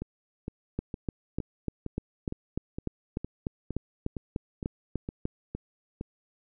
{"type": "two click trains", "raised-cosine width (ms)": 3, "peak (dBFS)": [-17, -21], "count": [16, 14], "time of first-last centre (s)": [[0.79, 5.254], [0.02, 6.011]], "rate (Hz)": [3.36, 2.17], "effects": []}